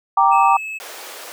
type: chord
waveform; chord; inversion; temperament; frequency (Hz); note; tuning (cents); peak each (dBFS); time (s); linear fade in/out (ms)
sine; G minor; none; equal; 784 / 932.3 / 1174.7; G5 / Bb5 / D6; 0 / 0 / 0; -15; 0.17-0.57; 5
type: tone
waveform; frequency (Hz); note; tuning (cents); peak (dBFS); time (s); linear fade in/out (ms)
triangle; 2594; E7; -28; -24; 0.31-0.79; 20
type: high-pass noise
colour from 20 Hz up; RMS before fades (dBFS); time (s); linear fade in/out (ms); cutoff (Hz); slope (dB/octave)
pink; -35; 0.8-1.32; 0; 440; 24
effects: none